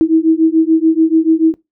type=beating tone pair; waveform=sine; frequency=318.8 / 325.7 Hz; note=D#4 / E4; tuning=+42 / -21 cents; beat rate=6.9 Hz; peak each=-11 dBFS; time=0.01-1.54 s; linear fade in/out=0 ms; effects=noise-tail reverb RT60 0.2 s tail -20 dB re dry